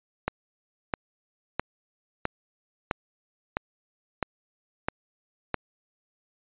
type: click train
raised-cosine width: 0.5 ms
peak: -10 dBFS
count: 9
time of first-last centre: 0.28-5.543 s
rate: 1.52 Hz
effects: resampled to 8000 Hz